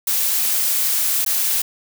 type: noise with dropouts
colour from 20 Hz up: blue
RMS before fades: -19 dBFS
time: 0.07-1.62 s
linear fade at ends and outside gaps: 5 ms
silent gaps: 1.248-1.262 s
effects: none